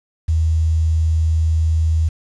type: tone with quantisation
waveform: sine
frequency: 80.2 Hz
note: E2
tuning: 47 cents flat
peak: -13 dBFS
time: 0.28-2.09 s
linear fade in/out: 10 ms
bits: 7
effects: resampled to 24000 Hz